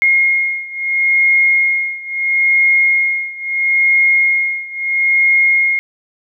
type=beating tone pair; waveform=sine; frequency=2145 / 2145.75 Hz; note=C7 / C7; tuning=+42 / +43 cents; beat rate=0.75 Hz; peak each=-13 / -15 dBFS; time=0.02-5.79 s; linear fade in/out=0 ms; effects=none